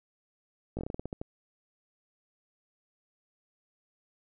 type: slowing click train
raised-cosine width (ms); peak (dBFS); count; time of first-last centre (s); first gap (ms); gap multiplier
2; -22; 11; 0.77-1.215; 18; 1.19
effects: none